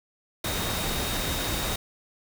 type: tone in noise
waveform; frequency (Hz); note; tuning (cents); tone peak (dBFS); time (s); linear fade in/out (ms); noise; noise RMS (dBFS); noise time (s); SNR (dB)
sine; 3729; A#7; 0; -36; 0.44-1.76; 5; pink; -29; 0.44-1.76; -10
effects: none